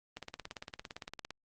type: click train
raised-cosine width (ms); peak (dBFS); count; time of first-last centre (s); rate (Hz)
0.2; -24; 21; 0.17-1.306; 17.6
effects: Opus 32 kbps

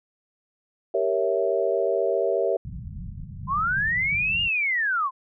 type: chord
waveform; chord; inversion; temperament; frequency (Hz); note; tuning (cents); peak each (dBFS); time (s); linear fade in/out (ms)
sine; G diminished seventh; none; equal; 392 / 466.2 / 554.4 / 659.3; G4 / Bb4 / Db5 / Fb5; 0 / 0 / 0 / 0; -26; 0.94-2.57; 5
type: low-pass noise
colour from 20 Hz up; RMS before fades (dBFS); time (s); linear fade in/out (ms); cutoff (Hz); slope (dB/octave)
white; -36; 2.65-4.48; 0; 180; 48
type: linear two-way sweep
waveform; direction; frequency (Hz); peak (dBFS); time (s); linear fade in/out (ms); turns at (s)
sine; up then down; 1005 to 2852 to 1005; -21; 3.47-5.11; 50; 4.42
effects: none

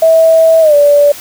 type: tone with pitch glide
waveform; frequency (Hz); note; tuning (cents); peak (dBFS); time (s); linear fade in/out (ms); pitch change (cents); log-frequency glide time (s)
sine; 650 to 579.1; E5 to D5; -24 to -24; -3; 0.02-1.12; 5; -200; 0.61-0.75
effects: white hiss -29 dBFS RMS until 1.2 s

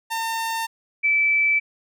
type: tone pair in turn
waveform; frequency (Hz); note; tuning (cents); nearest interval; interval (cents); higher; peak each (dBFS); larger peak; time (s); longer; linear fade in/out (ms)
sawtooth / sine; 906 / 2315; A#5 / D7; -50 / -25; octave + major third; 1625; second; -20 / -16; second; 0.1-0.67 / 1.03-1.6; neither; 20
effects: none

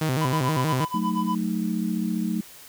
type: tone with vibrato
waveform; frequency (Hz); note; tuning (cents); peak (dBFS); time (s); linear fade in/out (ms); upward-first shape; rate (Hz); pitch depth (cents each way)
sawtooth; 142.4; C#3; +47; -18; 0.01-0.85; 5; square; 6.3; 170
type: tone with tremolo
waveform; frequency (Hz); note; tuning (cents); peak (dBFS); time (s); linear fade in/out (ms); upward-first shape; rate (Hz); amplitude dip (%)
triangle; 1000; B5; +21; -22; 0.21-1.35; 2; sine; 8.4; 90
type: chord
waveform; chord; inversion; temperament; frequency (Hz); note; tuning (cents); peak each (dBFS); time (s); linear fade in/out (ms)
sine; D# diminished; first; equal; 185 / 220 / 311.1; F#3 / A3 / D#4; 0 / 0 / 0; -27 / -26 / -31; 0.94-2.41; 5
effects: white hiss -46 dBFS RMS until 2.68 s

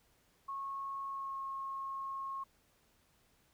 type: tone with pitch glide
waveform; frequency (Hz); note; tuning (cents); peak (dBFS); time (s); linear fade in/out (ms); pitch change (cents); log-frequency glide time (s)
sine; 1095 to 1084.3; C#6 to C#6; -22 to -39; -38; 0.48-2.44; 10; -17; 1.08-1.39
effects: pink hiss -71 dBFS RMS until 3.53 s

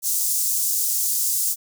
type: high-pass noise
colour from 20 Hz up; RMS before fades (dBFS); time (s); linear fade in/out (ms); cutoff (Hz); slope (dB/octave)
pink; -22; 0.02-1.56; 50; 6500; 24
effects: none

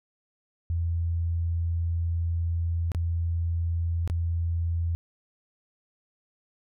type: tone with dropouts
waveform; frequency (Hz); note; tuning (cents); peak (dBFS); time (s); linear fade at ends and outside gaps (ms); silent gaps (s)
sine; 84.2; E2; +37; -24; 0.7-4.95; 0; 2.918-2.948 / 4.076-4.099
effects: none

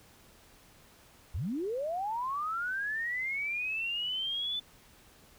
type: linear sweep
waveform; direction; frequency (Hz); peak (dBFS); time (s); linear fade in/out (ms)
sine; up; 56.2 to 3520; -31; 1.34-4.6; 10
effects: pink hiss -59 dBFS RMS until 5.38 s

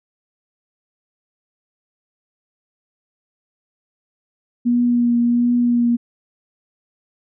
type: tone with vibrato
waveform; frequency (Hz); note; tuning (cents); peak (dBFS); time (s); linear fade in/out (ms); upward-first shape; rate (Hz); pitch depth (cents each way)
sine; 239.9; A#3; +50; -13; 4.65-5.97; 20; triangle; 1.4; 20
effects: none

